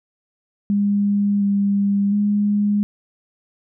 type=tone with pitch steps; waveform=sine; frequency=202.8 / 200.4 / 205.8 Hz; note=G#3 / G3 / G#3; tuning=-41 / +38 / -16 cents; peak=-15 dBFS; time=0.7-2.83 s; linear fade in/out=0 ms; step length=710 ms; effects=none